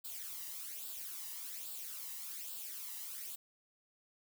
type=noise with flanger; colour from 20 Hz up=blue; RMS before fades=-45 dBFS; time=0.04-3.36 s; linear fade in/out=10 ms; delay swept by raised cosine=0.24 to 1.04 ms; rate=1.2 Hz; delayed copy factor=+0.6; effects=none